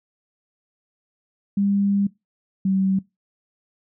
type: tone pair in turn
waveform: sine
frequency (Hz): 200 / 191.65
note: G3 / G3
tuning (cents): +35 / -39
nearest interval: minor second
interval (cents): 74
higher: first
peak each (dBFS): -17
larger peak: neither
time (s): 1.57-2.07 / 2.65-2.99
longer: first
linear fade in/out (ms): 5
effects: noise-tail reverb RT60 0.2 s tail -21 dB re dry